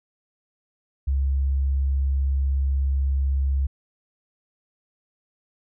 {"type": "tone", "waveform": "sine", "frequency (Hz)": 68.1, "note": "C#2", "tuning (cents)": -30, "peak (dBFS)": -19, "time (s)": [1.07, 3.67], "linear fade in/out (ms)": 10, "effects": []}